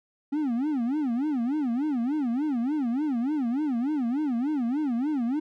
triangle tone with vibrato, 267.3 Hz, C4, 37 cents sharp, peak -22 dBFS, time 0.32-5.4 s, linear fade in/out 10 ms, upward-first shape sine, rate 3.4 Hz, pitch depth 260 cents each way, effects none

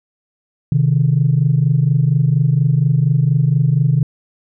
sine tone pair together, 130.06 / 154.3 Hz, C3 / D#3, -10 / -14 cents, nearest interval minor third, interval 296 cents, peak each -13 dBFS, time 0.72-4.03 s, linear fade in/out 2 ms, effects tanh soft clip ceiling -4 dBFS

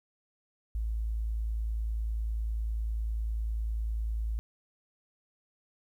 sine tone, 55 Hz, A1, in tune, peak -29 dBFS, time 0.75-4.39 s, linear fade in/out 0 ms, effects 11-bit

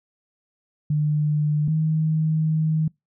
sine tone pair in turn, 150.1 / 157.26 Hz, D3 / D#3, +38 / +19 cents, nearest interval minor second, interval 81 cents, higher second, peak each -18 / -18 dBFS, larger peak neither, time 0.9-1.68 / 1.68-2.88 s, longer second, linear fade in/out 5 ms, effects noise-tail reverb RT60 0.2 s tail -26 dB re dry

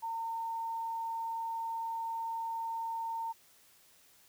sine tone, 911 Hz, A#5, 40 cents flat, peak -34 dBFS, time 0.02-3.33 s, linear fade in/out 20 ms, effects white hiss -63 dBFS RMS until 4.28 s

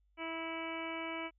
harmonic tone, 327.3 Hz, E4, 12 cents flat, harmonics 1 / 2 / 3 / 4 / 5 / 6 / 7 / 8 / 9, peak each -43 / -45 / -46 / -48 / -53 / -54 / -43 / -54 / -50 dBFS, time 0.17-1.31 s, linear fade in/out 50 ms, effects added 50 Hz sine -69 dBFS peak until 1.38 s

